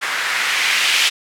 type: noise with low-pass filter sweep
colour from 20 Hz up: violet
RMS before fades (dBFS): -18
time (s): 0.01-1.1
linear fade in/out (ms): 20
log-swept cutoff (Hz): 1500 to 2800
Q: 1.8
effects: none